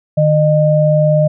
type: tone pair together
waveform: sine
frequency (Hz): 152.7 / 610.8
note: D#3 / D#5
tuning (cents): -32 / -32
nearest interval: 2 octaves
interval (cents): 2400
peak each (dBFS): -11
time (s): 0.17-1.28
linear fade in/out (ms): 10
effects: none